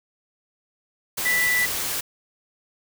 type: tone in noise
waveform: sine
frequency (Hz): 1975.5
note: B6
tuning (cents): 0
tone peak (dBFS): -19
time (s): 1.25-1.66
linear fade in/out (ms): 10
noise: white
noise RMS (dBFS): -27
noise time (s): 1.17-2.01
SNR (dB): +5
effects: none

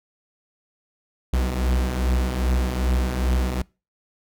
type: beating tone pair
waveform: 45% pulse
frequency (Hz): 61 / 63.5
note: B1 / B1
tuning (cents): -21 / +49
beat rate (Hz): 2.5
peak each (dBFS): -26 / -21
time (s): 1.33-3.62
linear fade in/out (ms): 5
effects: noise-tail reverb RT60 0.3 s tail -25 dB re dry

